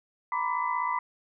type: tone cluster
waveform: sine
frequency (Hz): 945 / 1001 / 1165 / 2008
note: A#5 / B5 / D6 / B6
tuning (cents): +23 / +23 / -14 / +28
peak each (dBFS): -32 / -29 / -33 / -36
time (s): 0.32-0.99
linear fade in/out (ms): 2
effects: none